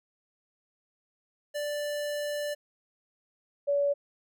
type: tone pair in turn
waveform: square / sine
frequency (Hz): 587.3 / 569.6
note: D5 / C#5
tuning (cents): 0 / +47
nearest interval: minor second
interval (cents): 53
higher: first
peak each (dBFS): -31 / -23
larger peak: second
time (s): 1.54-2.55 / 3.67-3.94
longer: first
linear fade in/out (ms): 20
effects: none